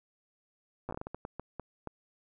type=slowing click train; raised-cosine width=1 ms; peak=-24 dBFS; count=13; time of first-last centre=0.89-1.873 s; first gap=8 ms; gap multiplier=1.38; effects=none